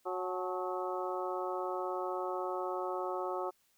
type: harmonic tone with a mistuned harmonic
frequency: 183.7 Hz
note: F#3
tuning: 12 cents flat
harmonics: 2 / 3 / 4 / 5 / 6 / 7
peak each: -38 / -40 / -41 / -42 / -43 / -43 dBFS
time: 0.05-3.51 s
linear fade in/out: 20 ms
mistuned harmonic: 5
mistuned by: -77 cents
effects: white hiss -72 dBFS RMS until 3.77 s